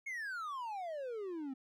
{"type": "exponential sweep", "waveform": "triangle", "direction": "down", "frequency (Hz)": [2217, 255.8], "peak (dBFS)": -37, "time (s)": [0.06, 1.54], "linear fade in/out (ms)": 10, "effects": []}